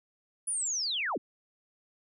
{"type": "linear sweep", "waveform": "sine", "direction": "down", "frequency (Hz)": [10030, 143.9], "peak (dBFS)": -29, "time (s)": [0.47, 1.18], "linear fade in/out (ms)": 10, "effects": []}